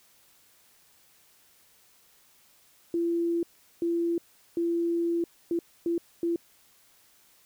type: tone bursts at uneven times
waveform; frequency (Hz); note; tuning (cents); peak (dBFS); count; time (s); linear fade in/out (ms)
sine; 339.2; E4; +50; -24; 6; 2.94-3.43 / 3.82-4.18 / 4.57-5.24 / 5.51-5.59 / 5.86-5.98 / 6.23-6.36; 2
effects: white hiss -61 dBFS RMS until 7.45 s

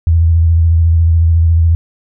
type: tone with vibrato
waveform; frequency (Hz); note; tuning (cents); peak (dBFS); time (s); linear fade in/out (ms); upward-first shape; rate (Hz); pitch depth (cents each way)
sine; 82.7; E2; +6; -6; 0.07-1.75; 0; square; 14; 32
effects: none

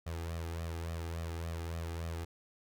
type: tone with flanger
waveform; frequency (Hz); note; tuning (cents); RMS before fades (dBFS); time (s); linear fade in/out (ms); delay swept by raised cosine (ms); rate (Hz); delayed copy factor
sawtooth; 83.1; E2; +15; -39; 0.06-2.25; 10; 1.6 to 2.51; 3.5; +0.65
effects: none

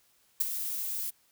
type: noise with ADSR envelope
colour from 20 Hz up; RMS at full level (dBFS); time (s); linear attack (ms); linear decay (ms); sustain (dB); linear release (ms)
violet; -24; 0.4-1.11; 10; 19; -10; 21
effects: white hiss -67 dBFS RMS until 1.31 s

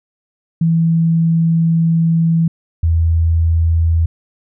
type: tone pair in turn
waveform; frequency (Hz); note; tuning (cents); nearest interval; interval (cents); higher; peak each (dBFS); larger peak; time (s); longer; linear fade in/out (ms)
sine; 164.81 / 82.41; E3 / E2; 0 / 0; octave; 1200; first; -10; neither; 0.61-2.48 / 2.83-4.06; first; 5
effects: none

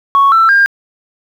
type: tone with pitch steps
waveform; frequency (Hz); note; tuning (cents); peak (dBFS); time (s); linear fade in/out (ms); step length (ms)
sine; 1109 / 1334.2 / 1605; C#6 / E6 / G6; 0 / +20 / +40; -4; 0.15-0.66; 0; 170
effects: tanh soft clip ceiling -2 dBFS + 7-bit

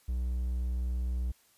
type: tone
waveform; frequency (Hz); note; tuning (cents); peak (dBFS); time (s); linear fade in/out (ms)
triangle; 61.7; B1; -1; -27; 0.08-1.32; 10
effects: white hiss -65 dBFS RMS until 1.57 s + resampled to 32000 Hz

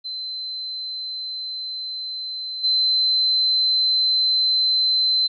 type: tone with level steps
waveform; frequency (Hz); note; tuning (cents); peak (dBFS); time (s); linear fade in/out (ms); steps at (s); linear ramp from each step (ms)
sine; 4070; C8; -49; -27 / -16; 0.04-5.28; 20; 2.63; 20
effects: none

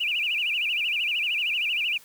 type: tone with vibrato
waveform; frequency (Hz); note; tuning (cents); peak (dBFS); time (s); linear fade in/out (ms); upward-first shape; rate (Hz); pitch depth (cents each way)
sine; 2637; E7; 0; -23; 0-1.98; 10; sine; 13; 200
effects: white hiss -52 dBFS RMS until 2.04 s

